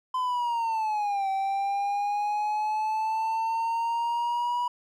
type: linear two-way sweep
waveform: triangle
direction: down then up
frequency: 1026 to 772 to 975 Hz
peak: -23 dBFS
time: 0.14-4.68 s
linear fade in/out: 5 ms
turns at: 1.29 s
effects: none